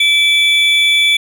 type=tone pair together; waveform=triangle; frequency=2315 / 3455 Hz; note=D7 / A7; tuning=-25 / -32 cents; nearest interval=perfect fifth; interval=693 cents; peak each=-10 dBFS; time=0-1.17 s; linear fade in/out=5 ms; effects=none